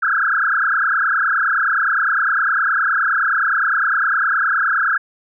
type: tone with frequency modulation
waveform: sine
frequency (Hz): 1480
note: F#6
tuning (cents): 0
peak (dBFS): -14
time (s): 0.02-4.98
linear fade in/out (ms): 10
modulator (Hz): 29.7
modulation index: 6.1
effects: none